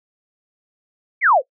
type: exponential sweep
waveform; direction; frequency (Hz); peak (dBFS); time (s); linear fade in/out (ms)
sine; down; 2349 to 466.2; -10; 1.21-1.42; 50
effects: noise-tail reverb RT60 0.1 s tail -21 dB re dry